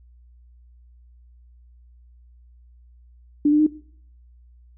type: tone with pitch steps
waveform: sine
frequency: 293.7 / 300 / 306.5 Hz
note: D4 / D4 / D#4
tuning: 0 / +37 / -26 cents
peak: -13 dBFS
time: 3.45-3.666 s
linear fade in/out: 5 ms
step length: 72 ms
effects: noise-tail reverb RT60 0.6 s tail -20 dB re dry + added 60 Hz sine -48 dBFS peak until 4.77 s